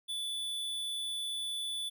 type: tone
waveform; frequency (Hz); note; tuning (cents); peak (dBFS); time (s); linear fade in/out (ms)
square; 3471; A7; -24; -35; 0.08-1.9; 20
effects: none